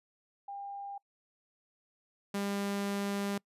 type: tone pair in turn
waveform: sine / sawtooth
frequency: 800 / 200.4 Hz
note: G5 / G3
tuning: +35 / +38 cents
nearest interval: 2 octaves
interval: 2397 cents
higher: first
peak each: -39 / -28 dBFS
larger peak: second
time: 0.48-0.98 / 2.34-3.38 s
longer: second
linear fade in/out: 5 ms
effects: noise-tail reverb RT60 0.1 s tail -26 dB re dry + resampled to 32000 Hz